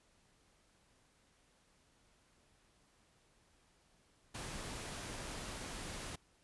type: noise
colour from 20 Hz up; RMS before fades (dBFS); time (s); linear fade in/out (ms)
pink; -45; 4.34-6.16; 10
effects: pink hiss -71 dBFS RMS until 6.43 s + resampled to 24000 Hz